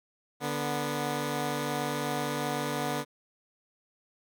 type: tone pair together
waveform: 10% pulse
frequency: 146.56 / 245.2 Hz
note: D3 / B3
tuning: -3 / -12 cents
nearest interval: major sixth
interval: 891 cents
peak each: -24 dBFS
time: 0.4-3.05 s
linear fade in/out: 50 ms
effects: none

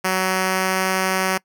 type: tone with pitch glide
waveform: 5% pulse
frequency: 187.1 to 188.4 Hz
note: F#3 to F#3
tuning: +20 to +32 cents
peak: -7 dBFS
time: 0.04-1.38 s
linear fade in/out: 10 ms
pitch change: +12 cents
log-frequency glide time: 0.19-0.91 s
effects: noise-tail reverb RT60 0.1 s tail -23 dB re dry

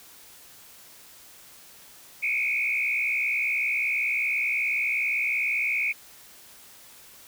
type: tone with frequency modulation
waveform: sine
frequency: 2349 Hz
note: D7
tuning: in tune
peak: -23 dBFS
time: 2.22-5.93 s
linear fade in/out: 20 ms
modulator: 62.7 Hz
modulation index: 2.7
effects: white hiss -50 dBFS RMS until 7.27 s

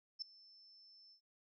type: tone with ADSR envelope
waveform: sine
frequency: 5300 Hz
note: E8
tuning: 9 cents sharp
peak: -37 dBFS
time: 0.19-1.21 s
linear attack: 30 ms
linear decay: 3 ms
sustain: -23 dB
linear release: 93 ms
effects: none

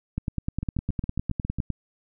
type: two click trains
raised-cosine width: 5 ms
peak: -17 / -14 dBFS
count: 8 / 16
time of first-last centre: 0.63-1.586 / 0.18-1.703 s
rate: 7.32 / 9.85 Hz
effects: none

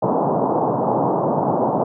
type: band-pass noise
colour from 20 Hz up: white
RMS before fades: -19 dBFS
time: 0.02-1.84 s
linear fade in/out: 10 ms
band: 120 to 960 Hz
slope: 48 dB/octave
effects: none

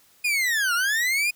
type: linear two-way sweep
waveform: 40% pulse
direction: down then up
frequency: 2489 to 1361 to 2489 Hz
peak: -20 dBFS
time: 0.24-1.31 s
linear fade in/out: 10 ms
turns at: 0.74 s
effects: white hiss -58 dBFS RMS until 1.35 s

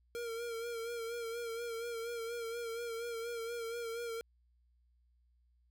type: tone with vibrato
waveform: square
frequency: 464.6 Hz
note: A#4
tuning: 6 cents flat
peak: -39 dBFS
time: 0.15-4.21 s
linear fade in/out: 0 ms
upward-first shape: sine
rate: 4.2 Hz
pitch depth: 43 cents each way
effects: added 60 Hz sine -68 dBFS peak until 5.7 s

